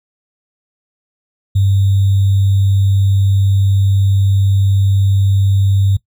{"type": "tone with sample-and-hold", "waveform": "sine", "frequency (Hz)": 98, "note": "G2", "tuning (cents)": 0, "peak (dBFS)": -9, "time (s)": [1.55, 5.97], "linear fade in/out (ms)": 10, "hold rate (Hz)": 3675, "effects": ["noise-tail reverb RT60 0.1 s tail -19 dB re dry"]}